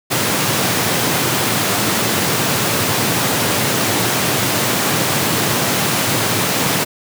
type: high-pass noise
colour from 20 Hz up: pink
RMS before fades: -17 dBFS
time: 0.1-6.85 s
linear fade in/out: 20 ms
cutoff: 100 Hz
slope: 48 dB/octave
effects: none